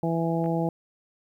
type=harmonic tone; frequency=165.9 Hz; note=E3; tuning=11 cents sharp; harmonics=1 / 2 / 3 / 4 / 5; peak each=-26 / -29 / -31 / -32 / -33 dBFS; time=0.03-0.69 s; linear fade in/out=2 ms
type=clicks; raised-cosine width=0.5 ms; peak=-32 dBFS; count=2; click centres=0.442 / 0.46 s
effects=10-bit